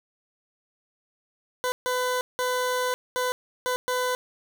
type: tone bursts at uneven times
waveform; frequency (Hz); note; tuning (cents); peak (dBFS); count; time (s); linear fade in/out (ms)
20% pulse; 502; B4; +28; -19; 6; 1.64-1.72 / 1.86-2.21 / 2.39-2.94 / 3.16-3.32 / 3.66-3.76 / 3.88-4.15; 0
effects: none